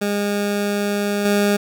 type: tone with level steps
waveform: 20% pulse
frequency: 204.1 Hz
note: G#3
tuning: 30 cents flat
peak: -14 / -10 dBFS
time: 0.01-1.57 s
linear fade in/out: 10 ms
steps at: 1.25 s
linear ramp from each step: 2 ms
effects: none